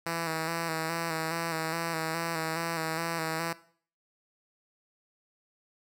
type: tone with vibrato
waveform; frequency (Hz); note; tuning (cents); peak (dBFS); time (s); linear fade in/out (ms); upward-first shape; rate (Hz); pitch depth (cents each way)
5% pulse; 163.7; E3; -12; -19; 0.06-3.53; 5; square; 2.4; 33
effects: noise-tail reverb RT60 0.5 s tail -18 dB re dry